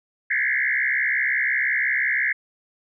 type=tone with frequency modulation; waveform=sine; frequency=1894 Hz; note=A#6; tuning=27 cents sharp; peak=-19 dBFS; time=0.3-2.33 s; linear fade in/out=10 ms; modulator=65.7 Hz; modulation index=4.2; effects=none